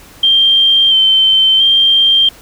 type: tone with vibrato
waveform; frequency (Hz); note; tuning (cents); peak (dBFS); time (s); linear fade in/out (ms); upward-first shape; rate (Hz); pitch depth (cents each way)
sine; 3136; G7; 0; -6; 0.23-2.29; 5; square; 0.73; 21
effects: pink hiss -39 dBFS RMS until 2.41 s